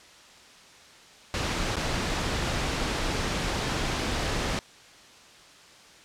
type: noise with dropouts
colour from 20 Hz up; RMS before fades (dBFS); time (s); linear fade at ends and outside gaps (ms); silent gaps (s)
pink; -28; 1.34-4.59; 0; 1.757-1.767
effects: white hiss -51 dBFS RMS until 6.04 s + low-pass 6000 Hz 12 dB/octave